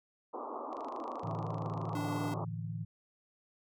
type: band-pass noise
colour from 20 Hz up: white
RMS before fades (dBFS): -41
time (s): 0.33-2.45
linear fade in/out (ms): 10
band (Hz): 240 to 1200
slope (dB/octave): 96
type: click train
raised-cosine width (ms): 0.2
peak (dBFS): -38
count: 42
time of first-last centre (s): 0.73-2.319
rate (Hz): 25.8
type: chord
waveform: sine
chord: A suspended fourth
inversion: none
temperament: just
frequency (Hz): 110 / 146.67 / 165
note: A2 / D3 / E3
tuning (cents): 0 / -2 / +2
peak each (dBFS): -39 / -44 / -40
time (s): 1.23-2.85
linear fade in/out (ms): 10
type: tone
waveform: square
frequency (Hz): 291.9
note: D4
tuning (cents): -10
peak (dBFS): -37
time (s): 1.95-2.34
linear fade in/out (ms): 2
effects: none